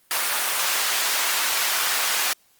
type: high-pass noise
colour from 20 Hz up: pink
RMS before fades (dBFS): -23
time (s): 0.11-2.33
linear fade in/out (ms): 0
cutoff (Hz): 1100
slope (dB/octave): 12
effects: white hiss -60 dBFS RMS until 2.59 s + Opus 32 kbps